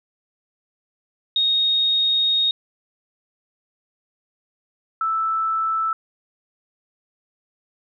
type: tone pair in turn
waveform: sine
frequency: 3729 / 1318.4 Hz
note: A#7 / E6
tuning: 0 / 0 cents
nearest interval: octave + tritone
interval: 1800 cents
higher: first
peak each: -16 / -19 dBFS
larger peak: first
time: 1.36-2.51 / 5.01-5.93 s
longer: first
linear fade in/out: 2 ms
effects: none